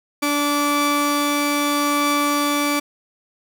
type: tone pair together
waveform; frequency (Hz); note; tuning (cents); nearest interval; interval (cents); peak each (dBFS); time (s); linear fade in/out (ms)
sawtooth; 290.2 / 1160; D4 / D6; -21 / -22; 2 octaves; 2399; -16 / -17; 0.22-2.8; 10
effects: none